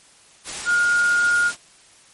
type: tone in noise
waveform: sine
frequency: 1423 Hz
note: F6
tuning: 32 cents sharp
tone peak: -15 dBFS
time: 0.65-1.52 s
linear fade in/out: 50 ms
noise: white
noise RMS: -30 dBFS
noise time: 0.44-1.57 s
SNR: +12 dB
effects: white hiss -51 dBFS RMS until 2.13 s + MP3 48 kbps